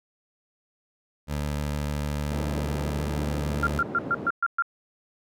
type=tone with vibrato; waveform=20% pulse; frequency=73.42 Hz; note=D2; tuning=in tune; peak=-22 dBFS; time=1.27-3.83 s; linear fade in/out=50 ms; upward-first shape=square; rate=6.9 Hz; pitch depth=8 cents each way
type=band-pass noise; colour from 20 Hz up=white; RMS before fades=-35 dBFS; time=2.31-4.3 s; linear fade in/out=5 ms; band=130 to 370 Hz; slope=12 dB/octave
type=tone bursts; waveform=sine; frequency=1386 Hz; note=F6; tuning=14 cents flat; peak=-20 dBFS; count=7; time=3.63-4.623 s; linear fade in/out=2 ms; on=39 ms; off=120 ms
effects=none